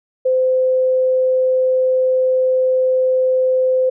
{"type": "tone", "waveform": "sine", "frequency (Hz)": 515, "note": "C5", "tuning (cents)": -28, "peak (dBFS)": -12, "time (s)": [0.25, 3.9], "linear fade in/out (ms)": 10, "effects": []}